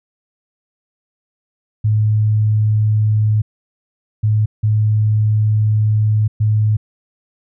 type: tone bursts at uneven times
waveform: sine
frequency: 107.3 Hz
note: A2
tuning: 43 cents flat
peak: -11 dBFS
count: 4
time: 1.84-3.42 / 4.23-4.46 / 4.63-6.28 / 6.4-6.77 s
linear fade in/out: 10 ms
effects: none